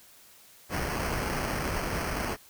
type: noise with sample-and-hold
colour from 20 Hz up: pink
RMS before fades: -31 dBFS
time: 0.69-2.37 s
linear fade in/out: 50 ms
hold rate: 3675 Hz
effects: white hiss -55 dBFS RMS until 2.49 s